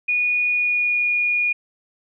sine tone with pitch glide, 2457 to 2440 Hz, D#7 to D#7, -22 to -34 cents, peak -17 dBFS, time 0.08-1.53 s, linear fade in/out 10 ms, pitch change -12 cents, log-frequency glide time 0.48-1.09 s, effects none

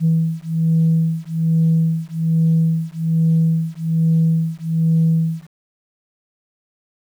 sine beating tone pair, 162.1 / 163.3 Hz, E3 / E3, -29 / -16 cents, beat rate 1.2 Hz, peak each -16 dBFS, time 0-5.47 s, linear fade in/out 50 ms, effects tanh soft clip ceiling -8 dBFS + 8-bit

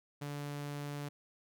sawtooth tone, 144.7 Hz, D3, 25 cents flat, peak -35 dBFS, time 0.21-1.09 s, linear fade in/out 10 ms, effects none

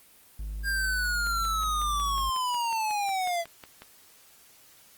triangle tone, 51.91 Hz, G#1, in tune, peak -30 dBFS, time 0.39-2.3 s, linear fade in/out 5 ms
square linear sweep, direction down, 1613 to 665 Hz, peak -27 dBFS, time 0.63-3.45 s, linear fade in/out 50 ms
click train, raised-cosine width 0.3 ms, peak -27 dBFS, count 15, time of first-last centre 1.27-3.82 s, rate 5.49 Hz
effects white hiss -56 dBFS RMS until 4.97 s + Opus 32 kbps

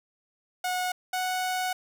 sawtooth tone pair in turn, 730 / 738.5 Hz, F#5 / F#5, -24 / -3 cents, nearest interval unison, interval 21 cents, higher second, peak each -23 / -23 dBFS, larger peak neither, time 0.64-0.92 / 1.13-1.73 s, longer second, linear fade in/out 5 ms, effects none

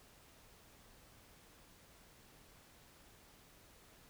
silence, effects pink hiss -63 dBFS RMS until 4.09 s

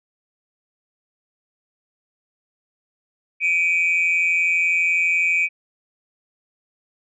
sine tone pair together, 2312 / 2484 Hz, D7 / D#7, -28 / -3 cents, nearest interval minor second, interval 125 cents, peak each -18 dBFS, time 3.4-5.49 s, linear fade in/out 50 ms, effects tanh soft clip ceiling -11 dBFS

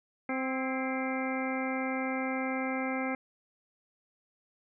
harmonic tone with a mistuned harmonic, 261.6 Hz, C4, in tune, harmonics 1 / 2 / 3 / 4 / 5 / 6 / 8 / 9, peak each -33 / -37 / -38 / -45 / -42 / -43 / -38 / -44 dBFS, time 0.29-3.15 s, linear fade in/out 2 ms, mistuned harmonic 6, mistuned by +51 cents, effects none

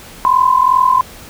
sine tone pair together, 1003.9 / 1046.5 Hz, B5 / C6, +28 / 0 cents, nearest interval minor second, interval 72 cents, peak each -11 dBFS, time 0.25-1.01 s, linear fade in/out 0 ms, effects pink hiss -36 dBFS RMS until 1.29 s

